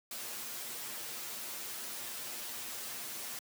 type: noise with comb filter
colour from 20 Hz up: white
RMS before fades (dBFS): -42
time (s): 0.11-3.39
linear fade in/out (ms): 2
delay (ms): 8.5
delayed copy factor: +1
effects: high-pass 150 Hz 12 dB/octave